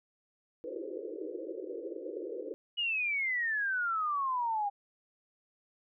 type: band-pass noise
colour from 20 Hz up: white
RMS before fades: -40 dBFS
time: 0.64-2.54 s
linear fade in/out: 0 ms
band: 310 to 530 Hz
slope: 96 dB/octave
type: exponential sweep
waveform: sine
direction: down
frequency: 2923 to 796 Hz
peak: -29 dBFS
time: 2.77-4.7 s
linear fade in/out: 20 ms
effects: none